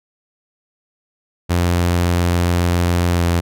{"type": "tone with pitch glide", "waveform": "sawtooth", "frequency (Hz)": [87.31, 85.86], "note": ["F2", "F2"], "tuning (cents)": [0, -29], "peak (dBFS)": -10, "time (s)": [1.49, 3.41], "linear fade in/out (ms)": 20, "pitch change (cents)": -29, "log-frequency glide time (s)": [3.14, 3.22], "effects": []}